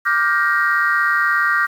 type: chord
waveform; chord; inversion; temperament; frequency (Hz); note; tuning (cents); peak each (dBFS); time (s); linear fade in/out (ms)
sine; G minor seventh; second; just; 1176 / 1411.2 / 1568 / 1881.6; D6 / F6 / G6 / Bb6; +2 / +18 / 0 / +16; -19; 0.05-1.67; 20
effects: tanh soft clip ceiling -6 dBFS + 7-bit